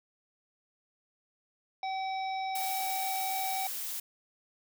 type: harmonic tone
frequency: 765 Hz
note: G5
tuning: 42 cents flat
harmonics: 1 / 3 / 5 / 7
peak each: -32 / -42 / -46 / -49 dBFS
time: 1.83-3.67 s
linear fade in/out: 2 ms
type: noise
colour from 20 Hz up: blue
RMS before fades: -37 dBFS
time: 2.55-4 s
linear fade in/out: 5 ms
effects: none